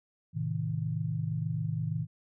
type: chord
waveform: sine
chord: A diminished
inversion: none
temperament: just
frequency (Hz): 110 / 132 / 158.4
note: A2 / C3 / Eb3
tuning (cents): 0 / +16 / +31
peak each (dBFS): -34 / -36 / -32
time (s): 0.33-2.07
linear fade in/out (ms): 50
effects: none